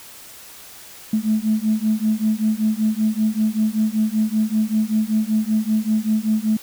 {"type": "beating tone pair", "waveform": "sine", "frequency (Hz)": [214.3, 219.5], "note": ["A3", "A3"], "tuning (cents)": [-45, -4], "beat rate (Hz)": 5.2, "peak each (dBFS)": -19, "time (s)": [1.13, 6.57], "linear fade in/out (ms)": 5, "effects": ["tanh soft clip ceiling -9 dBFS", "white hiss -41 dBFS RMS until 6.62 s"]}